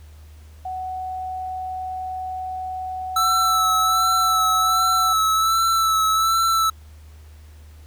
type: tone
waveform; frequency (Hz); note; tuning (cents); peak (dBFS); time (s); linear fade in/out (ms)
sine; 745; F#5; +12; -26; 0.65-5.13; 5
type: tone with vibrato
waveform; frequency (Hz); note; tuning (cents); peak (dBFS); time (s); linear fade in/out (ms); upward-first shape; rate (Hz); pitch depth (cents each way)
square; 1318.5; E6; 0; -17; 3.16-6.7; 5; sine; 1.3; 29
effects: added 76 Hz sine -41 dBFS peak until 7.86 s + pink hiss -55 dBFS RMS until 7.86 s